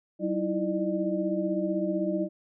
sine tone cluster, 189.9 / 316.8 / 332.6 / 602 Hz, F#3 / D#4 / E4 / D5, +45 / +31 / +16 / +43 cents, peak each -31 dBFS, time 0.19-2.29 s, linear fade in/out 50 ms, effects none

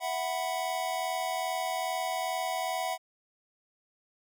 square chord, E suspended second, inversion none, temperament just, 659.3 / 741.7 / 988.9 Hz, E5 / F#5 / B5, 0 / +4 / +2 cents, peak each -36 / -33 / -38 dBFS, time 0-2.98 s, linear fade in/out 50 ms, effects none

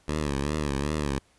10% pulse tone with vibrato, 72.7 Hz, D2, 17 cents flat, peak -18 dBFS, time 0.08-1.19 s, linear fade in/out 5 ms, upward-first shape triangle, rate 2.6 Hz, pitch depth 130 cents each way, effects pink hiss -63 dBFS RMS until 1.38 s + resampled to 24000 Hz

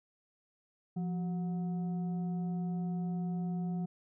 sine tone with frequency modulation, 174.61 Hz, F3, in tune, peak -32 dBFS, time 0.96-3.86 s, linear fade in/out 10 ms, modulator 554 Hz, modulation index 0.3, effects none

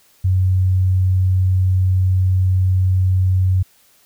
sine tone, 93.1 Hz, F#2, 11 cents sharp, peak -12 dBFS, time 0.24-3.63 s, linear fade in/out 10 ms, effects white hiss -54 dBFS RMS until 4.05 s

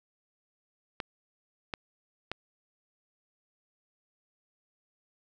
clicks, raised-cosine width 0.3 ms, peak -17 dBFS, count 3, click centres 1.002 / 1.738 / 2.316 s, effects none

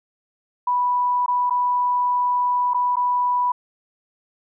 sine tone with dropouts, 985 Hz, B5, 5 cents flat, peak -17 dBFS, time 0.67-3.52 s, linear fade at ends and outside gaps 5 ms, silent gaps 1.262-1.28 / 1.498-1.506 / 2.736-2.744 / 2.958-2.967 s, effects none

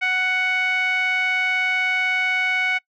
5% pulse tone with low-pass filter, 742 Hz, F#5, 5 cents sharp, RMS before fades -21 dBFS, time 0.01-2.79 s, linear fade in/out 20 ms, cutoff 2000 Hz, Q 8.9, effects noise-tail reverb RT60 0.1 s tail -24 dB re dry

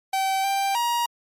45% pulse tone with pitch steps, 771 / 787 / 949 Hz, G5 / G5 / A#5, -29 / +7 / +31 cents, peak -21 dBFS, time 0.13-1.06 s, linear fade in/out 5 ms, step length 310 ms, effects MP3 64 kbps

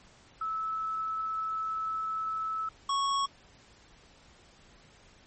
sine / square tone pair in turn, 1305 / 1105.9 Hz, E6 / C#6, -18 / -4 cents, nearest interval minor third, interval 286 cents, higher first, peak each -30 / -27 dBFS, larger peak second, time 0.41-2.69 / 2.89-3.26 s, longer first, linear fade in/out 5 ms, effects pink hiss -58 dBFS RMS until 5.26 s + MP3 32 kbps

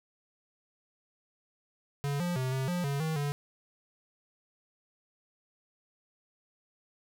square tone with pitch steps, 142.1 / 175.8 / 129.4 / 132.3 / 177.2 / 140.6 / 158.8 / 144.1 Hz, C#3 / F3 / C3 / C3 / F3 / C#3 / D#3 / D3, +43 / +12 / -19 / +20 / +25 / +25 / +36 / -33 cents, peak -30 dBFS, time 2.04-3.32 s, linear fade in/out 0 ms, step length 160 ms, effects none

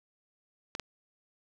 clicks, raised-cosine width 0.2 ms, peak -18 dBFS, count 2, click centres 0.751 / 0.797 s, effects none

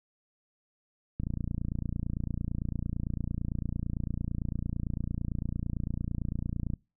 click train, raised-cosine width 5 ms, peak -20 dBFS, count 161, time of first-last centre 1.2-6.736 s, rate 28.9 Hz, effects noise-tail reverb RT60 0.3 s tail -25 dB re dry

